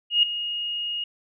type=tone with ADSR envelope; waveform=sine; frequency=2864 Hz; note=F7; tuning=43 cents sharp; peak=-13 dBFS; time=0.1-1.04 s; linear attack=130 ms; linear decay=4 ms; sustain=-13 dB; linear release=4 ms; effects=none